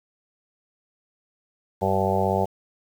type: harmonic tone with a mistuned harmonic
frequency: 96.2 Hz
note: G2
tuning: 32 cents flat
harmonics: 1 / 2 / 4 / 5 / 6 / 7 / 8 / 9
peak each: -28 / -28 / -28 / -28 / -28 / -28 / -28 / -28 dBFS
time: 1.81-2.46 s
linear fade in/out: 20 ms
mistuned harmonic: 1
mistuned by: -29 cents
effects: 8-bit